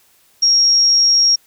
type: tone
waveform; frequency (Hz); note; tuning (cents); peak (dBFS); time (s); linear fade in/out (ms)
sine; 5588; F8; 0; -9; 0.42-1.36; 10
effects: white hiss -54 dBFS RMS until 1.46 s